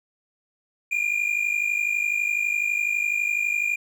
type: tone pair together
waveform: triangle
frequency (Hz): 2390 / 2442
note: D7 / D#7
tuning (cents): +30 / -33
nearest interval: unison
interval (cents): 37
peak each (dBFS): -23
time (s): 0.91-3.76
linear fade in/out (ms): 10
effects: none